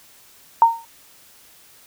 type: tone with exponential decay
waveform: sine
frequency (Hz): 920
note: A#5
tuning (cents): -23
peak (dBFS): -5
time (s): 0.62-0.85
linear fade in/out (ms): 1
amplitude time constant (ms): 49
effects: white hiss -50 dBFS RMS until 1.86 s